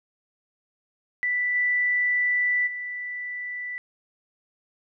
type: tone with level steps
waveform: sine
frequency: 1975.5 Hz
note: B6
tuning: in tune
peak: -22 / -20 / -30 dBFS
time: 1.23-3.78 s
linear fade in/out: 0 ms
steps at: 1.54 / 2.66 s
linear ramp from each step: 20 ms
effects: none